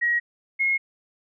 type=tone pair in turn; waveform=sine; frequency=1900 / 2159 Hz; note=A#6 / C#7; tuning=+33 / -46 cents; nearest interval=major second; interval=221 cents; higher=second; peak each=-19 dBFS; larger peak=neither; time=0.01-0.2 / 0.59-0.78 s; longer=neither; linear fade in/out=20 ms; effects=none